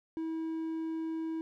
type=tone; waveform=triangle; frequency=323 Hz; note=E4; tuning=35 cents flat; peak=-31 dBFS; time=0.17-1.41 s; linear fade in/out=0 ms; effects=none